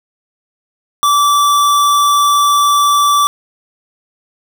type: tone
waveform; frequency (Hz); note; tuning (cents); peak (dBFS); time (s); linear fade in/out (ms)
square; 1161; D6; -20; -9; 1.03-3.27; 0
effects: none